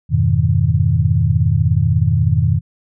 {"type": "chord", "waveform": "sine", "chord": "F half-diminished seventh", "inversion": "none", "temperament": "equal", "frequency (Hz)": [87.31, 103.83, 123.47, 155.56], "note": ["F2", "Ab2", "Cb3", "Eb3"], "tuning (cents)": [0, 0, 0, 0], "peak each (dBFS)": -17, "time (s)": [0.09, 2.61], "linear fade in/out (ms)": 50, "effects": []}